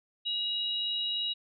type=tone pair together; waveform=sine; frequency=2876 / 3839 Hz; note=F#7 / B7; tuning=-50 / -50 cents; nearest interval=perfect fourth; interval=500 cents; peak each=-33 / -31 dBFS; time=0.25-1.34 s; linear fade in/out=20 ms; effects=none